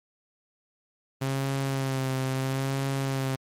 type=tone with vibrato; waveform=sawtooth; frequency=134 Hz; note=C3; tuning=42 cents sharp; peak=-22 dBFS; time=1.21-3.36 s; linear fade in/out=10 ms; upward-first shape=sine; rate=0.75 Hz; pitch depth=31 cents each way; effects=MP3 64 kbps